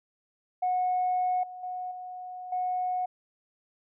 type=tone with level steps; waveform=sine; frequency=731 Hz; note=F#5; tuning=21 cents flat; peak=-23 / -39 / -32 / -37 / -26 dBFS; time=0.62-3.06 s; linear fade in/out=10 ms; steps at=1.43 / 1.63 / 1.91 / 2.52 s; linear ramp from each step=5 ms; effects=tanh soft clip ceiling -20 dBFS